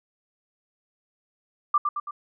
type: tone with echo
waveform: sine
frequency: 1182 Hz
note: D6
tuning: 11 cents sharp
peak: -16 dBFS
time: 1.74-1.78 s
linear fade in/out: 5 ms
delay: 110 ms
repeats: 3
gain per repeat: -5 dB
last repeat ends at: 2.11 s
effects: none